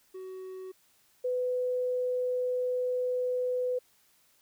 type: tone pair in turn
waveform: triangle / sine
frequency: 374.9 / 500.4 Hz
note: F#4 / B4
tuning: +23 / +23 cents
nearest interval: perfect fourth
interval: 500 cents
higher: second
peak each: -37 / -27 dBFS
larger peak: second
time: 0.14-0.72 / 1.24-3.79 s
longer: second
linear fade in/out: 10 ms
effects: white hiss -66 dBFS RMS until 4.41 s